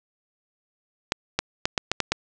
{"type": "clicks", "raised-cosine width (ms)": 0.2, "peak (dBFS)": -4, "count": 7, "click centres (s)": [1.121, 1.39, 1.655, 1.778, 1.916, 2.003, 2.12], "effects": ["resampled to 22050 Hz", "7-bit"]}